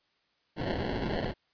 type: noise with sample-and-hold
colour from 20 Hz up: white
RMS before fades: -32 dBFS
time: 0.56-1.34 s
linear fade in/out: 50 ms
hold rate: 1225 Hz
effects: white hiss -72 dBFS RMS until 1.53 s + resampled to 11025 Hz